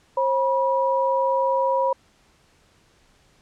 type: tone pair together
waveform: sine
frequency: 535.2 / 970 Hz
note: C5 / B5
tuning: +39 / -31 cents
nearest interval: minor seventh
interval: 1030 cents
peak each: -21 dBFS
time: 0.17-1.93 s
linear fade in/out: 5 ms
effects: pink hiss -59 dBFS RMS until 3.41 s + low-pass 8000 Hz 12 dB/octave